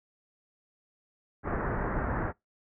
pink low-pass noise, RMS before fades -31 dBFS, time 1.43-2.33 s, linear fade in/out 50 ms, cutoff 1800 Hz, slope 48 dB/octave, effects noise-tail reverb RT60 0.2 s tail -26 dB re dry

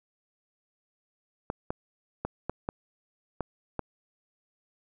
clicks, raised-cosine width 1 ms, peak -16 dBFS, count 7, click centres 1.501 / 1.705 / 2.25 / 2.496 / 2.689 / 3.407 / 3.793 s, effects none

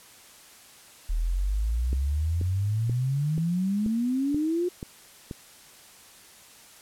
sine exponential sweep, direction up, 38.22 to 363.3 Hz, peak -23 dBFS, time 1.09-4.69 s, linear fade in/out 10 ms
click train, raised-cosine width 3 ms, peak -21 dBFS, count 8, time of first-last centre 1.93-5.312 s, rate 2.07 Hz
effects white hiss -51 dBFS RMS until 6.81 s + low-pass 12000 Hz 12 dB/octave

